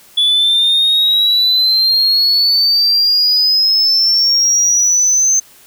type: exponential sweep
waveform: sine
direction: up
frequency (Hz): 3430 to 6272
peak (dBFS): -7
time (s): 0.17-5.4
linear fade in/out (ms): 10
effects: tanh soft clip ceiling -7 dBFS + white hiss -44 dBFS RMS until 5.66 s